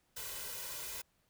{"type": "noise with comb filter", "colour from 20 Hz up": "white", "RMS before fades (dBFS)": -43, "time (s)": [0.16, 1.02], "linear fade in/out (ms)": 10, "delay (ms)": 2, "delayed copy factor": 0.7, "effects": ["pink hiss -75 dBFS RMS until 1.29 s"]}